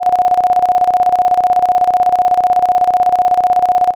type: tone with tremolo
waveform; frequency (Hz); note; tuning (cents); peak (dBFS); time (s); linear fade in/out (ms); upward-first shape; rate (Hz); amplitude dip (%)
sine; 725; F#5; -35; -6; 0-3.95; 50; square; 16; 70
effects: none